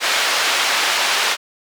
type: band-pass noise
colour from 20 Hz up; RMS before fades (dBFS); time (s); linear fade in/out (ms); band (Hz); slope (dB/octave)
white; -18; 0-1.37; 50; 620 to 3800; 12
effects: none